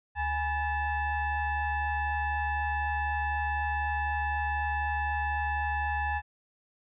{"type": "tone with frequency modulation", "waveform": "sine", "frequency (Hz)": 830.6, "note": "G#5", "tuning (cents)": 0, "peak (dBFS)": -27, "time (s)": [0.15, 6.22], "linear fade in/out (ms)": 50, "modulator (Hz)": 904, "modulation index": 1.2, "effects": []}